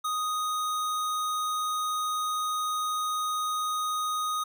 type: tone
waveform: square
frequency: 1244.5 Hz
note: D#6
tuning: in tune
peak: -28 dBFS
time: 0.04-4.44 s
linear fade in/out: 10 ms
effects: none